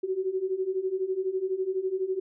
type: beating tone pair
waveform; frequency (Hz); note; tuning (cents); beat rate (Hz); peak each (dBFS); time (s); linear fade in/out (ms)
sine; 369.5 / 381.5; F#4 / G4; -2 / -47; 12; -31 / -28; 0.03-2.2; 10
effects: none